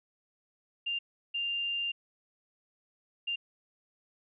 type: tone bursts at uneven times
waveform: sine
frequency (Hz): 2794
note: F7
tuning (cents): 0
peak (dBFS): -30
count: 3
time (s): 0.86-0.99 / 1.34-1.92 / 3.27-3.36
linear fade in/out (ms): 10
effects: none